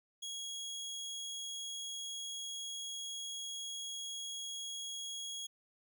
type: tone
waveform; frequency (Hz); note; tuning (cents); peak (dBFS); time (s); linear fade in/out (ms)
25% pulse; 3314; G#7; -4; -37; 0.22-5.47; 10
effects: none